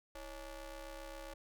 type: ring-modulated tone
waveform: sawtooth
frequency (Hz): 293.7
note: D4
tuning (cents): 0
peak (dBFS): -39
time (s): 0.15-1.34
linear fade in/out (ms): 5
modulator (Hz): 260
effects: none